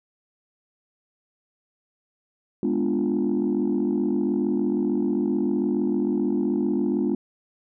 sine chord, G# diminished seventh, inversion none, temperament equal, 207.7 / 246.9 / 293.7 / 349.2 Hz, G#3 / B3 / D4 / F4, 0 / 0 / 0 / 0 cents, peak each -25 dBFS, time 2.63-7.15 s, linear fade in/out 2 ms, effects tanh soft clip ceiling -15 dBFS

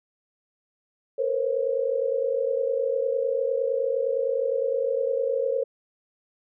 sine tone cluster, 458.4 / 489.2 / 538 Hz, A#4 / B4 / C5, -29 / -16 / +48 cents, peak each -28 / -28 / -25 dBFS, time 1.18-5.64 s, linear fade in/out 10 ms, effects none

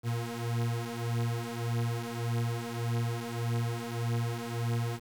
40% pulse beating tone pair, 116.5 / 118.2 Hz, A#2 / A#2, -1 / +24 cents, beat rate 1.7 Hz, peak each -33 / -32 dBFS, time 0.03-5 s, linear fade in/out 50 ms, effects 9-bit

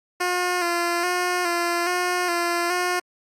10% pulse tone with vibrato, 351.6 Hz, F4, 12 cents sharp, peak -13 dBFS, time 0.2-3 s, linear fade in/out 10 ms, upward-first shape square, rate 1.2 Hz, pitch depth 34 cents each way, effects low-pass 12000 Hz 12 dB/octave + Opus 48 kbps

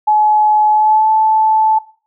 sine tone with pitch glide, 851 to 872.9 Hz, G#5 to A5, +42 to -14 cents, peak -8 dBFS, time 0.07-1.79 s, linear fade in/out 10 ms, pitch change +44 cents, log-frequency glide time 0.7-1.1 s, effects noise-tail reverb RT60 0.4 s tail -18 dB re dry

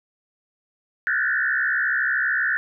sine tone with frequency modulation, 1635 Hz, G#6, 28 cents flat, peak -19 dBFS, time 1.07-2.57 s, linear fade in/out 0 ms, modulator 66.2 Hz, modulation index 3, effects none

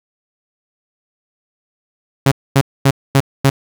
sawtooth tone bursts, 136.9 Hz, C#3, 21 cents flat, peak -4 dBFS, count 5, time 2.26-3.5 s, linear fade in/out 5 ms, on 56 ms, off 240 ms, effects none

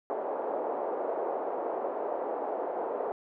white band-pass noise, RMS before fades -33 dBFS, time 0.1-3.12 s, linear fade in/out 0 ms, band 380 to 760 Hz, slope 24 dB/octave, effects none

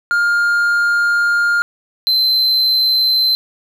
triangle tone pair in turn, 1409 / 4083 Hz, F6 / C8, +15 / -43 cents, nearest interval octave + tritone, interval 1842 cents, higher second, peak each -10 dBFS, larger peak neither, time 0.11-1.62 / 2.07-3.35 s, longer first, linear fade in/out 0 ms, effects none

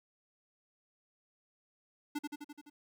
square tone with echo, 293.7 Hz, D4, in tune, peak -34 dBFS, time 2.15-2.19 s, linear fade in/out 10 ms, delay 85 ms, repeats 6, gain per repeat -3 dB, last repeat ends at 2.7 s, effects 12-bit

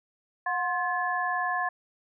sine tone cluster, 725 / 1056 / 1721 Hz, F#5 / C6 / A6, -35 / +16 / -39 cents, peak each -30 dBFS, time 0.46-1.69 s, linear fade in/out 5 ms, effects none

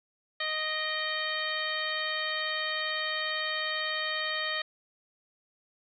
harmonic tone with a mistuned harmonic, 622.3 Hz, D#5, in tune, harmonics 1 / 2 / 3 / 4 / 5 / 6 / 7, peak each -39 / -38 / -33 / -41 / -37 / -38 / -40 dBFS, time 0.4-4.62 s, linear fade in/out 5 ms, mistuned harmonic 4, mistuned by -63 cents, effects none

